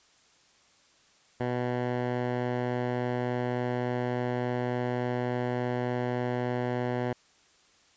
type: tone with low-pass filter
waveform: 10% pulse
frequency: 123.47 Hz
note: B2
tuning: in tune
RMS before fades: -30 dBFS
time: 1.4-7.13 s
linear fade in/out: 5 ms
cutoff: 1800 Hz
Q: 0.72
effects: white hiss -62 dBFS RMS until 7.96 s + resampled to 16000 Hz